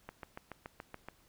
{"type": "click train", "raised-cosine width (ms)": 0.5, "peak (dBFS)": -28, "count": 8, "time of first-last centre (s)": [0.09, 1.086], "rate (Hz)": 7.03, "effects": ["pink hiss -67 dBFS RMS until 1.28 s"]}